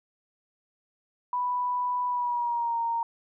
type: tone with pitch glide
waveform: sine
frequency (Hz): 987.8 to 927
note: B5 to A#5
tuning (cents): 0 to -10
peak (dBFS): -25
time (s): 1.33-3.03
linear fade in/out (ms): 2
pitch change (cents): -110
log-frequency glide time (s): 2.07-2.78
effects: none